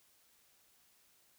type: silence
effects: white hiss -69 dBFS RMS until 1.38 s